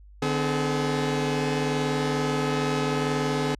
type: tone cluster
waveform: sawtooth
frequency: 149 / 255.7 / 426.3 Hz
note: D3 / C4 / G#4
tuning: +25 / -40 / +45 cents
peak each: -24 dBFS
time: 0.22-3.55 s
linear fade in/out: 5 ms
effects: added 50 Hz sine -46 dBFS peak until 3.59 s + low-pass 7000 Hz 12 dB/octave